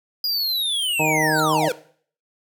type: linear sweep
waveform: square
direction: down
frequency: 4922 to 450.7 Hz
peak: -21 dBFS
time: 0.24-1.72 s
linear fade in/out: 2 ms
type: harmonic tone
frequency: 155.56 Hz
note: D#3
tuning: in tune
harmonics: 1 / 2 / 3 / 4 / 5 / 6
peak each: -26 / -26 / -26 / -26 / -26 / -26 dBFS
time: 0.99-1.69 s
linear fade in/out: 10 ms
type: tone with exponential growth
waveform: sawtooth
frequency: 3868 Hz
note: B7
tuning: 37 cents flat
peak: -21 dBFS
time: 1.32-1.4 s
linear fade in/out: 1 ms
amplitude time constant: 17 ms
effects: noise-tail reverb RT60 0.5 s tail -17 dB re dry